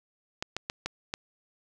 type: clicks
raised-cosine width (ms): 0.2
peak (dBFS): -14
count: 5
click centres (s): 0.425 / 0.566 / 0.699 / 0.86 / 1.139
effects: none